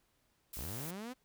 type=noise; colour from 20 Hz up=blue; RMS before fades=-45 dBFS; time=0.53-0.91 s; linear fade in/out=5 ms
type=linear sweep; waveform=sawtooth; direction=up; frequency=42.8 to 262.9 Hz; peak=-38 dBFS; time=0.56-1.14 s; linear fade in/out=20 ms
effects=pink hiss -75 dBFS RMS until 1.24 s